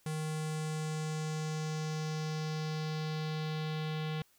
square tone with low-pass filter sweep, 155.56 Hz, D#3, in tune, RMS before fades -36 dBFS, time 0.06-4.22 s, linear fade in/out 2 ms, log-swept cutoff 9700 to 3400 Hz, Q 2.3, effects white hiss -68 dBFS RMS until 4.38 s

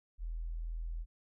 sine tone, 41.2 Hz, E1, in tune, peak -36 dBFS, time 0.18-1.06 s, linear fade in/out 50 ms, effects none

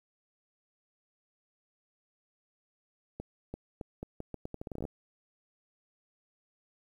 accelerating click train, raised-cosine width 2 ms, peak -25 dBFS, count 17, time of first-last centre 3.2-4.852 s, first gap 340 ms, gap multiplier 0.8, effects 10-bit

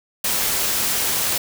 white noise with amplitude modulation, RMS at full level -19 dBFS, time 0.24-1.38 s, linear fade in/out 5 ms, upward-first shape sine, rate 237 Hz, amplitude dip 45%, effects none

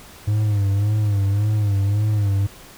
triangle tone with vibrato, 102.7 Hz, G#2, 19 cents flat, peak -14 dBFS, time 0.27-2.47 s, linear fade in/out 10 ms, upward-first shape sine, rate 1.8 Hz, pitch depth 76 cents each way, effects pink hiss -43 dBFS RMS until 2.77 s

